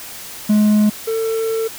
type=tone pair in turn; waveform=triangle; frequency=210.9 / 448 Hz; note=G#3 / A4; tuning=+27 / +31 cents; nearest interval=octave + minor second; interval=1304 cents; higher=second; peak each=-8 / -15 dBFS; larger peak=first; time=0.49-0.9 / 1.07-1.68 s; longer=second; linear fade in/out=10 ms; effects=white hiss -33 dBFS RMS until 1.78 s